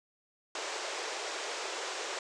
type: band-pass noise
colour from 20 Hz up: pink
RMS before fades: -38 dBFS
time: 0.55-2.19 s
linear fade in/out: 2 ms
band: 370 to 7800 Hz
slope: 48 dB/octave
effects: none